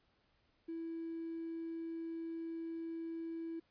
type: tone with hard clipping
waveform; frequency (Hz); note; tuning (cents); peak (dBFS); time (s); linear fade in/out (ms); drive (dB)
triangle; 329.6; E4; 0; -40; 0.68-3.6; 10; 3
effects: pink hiss -75 dBFS RMS until 3.7 s + resampled to 11025 Hz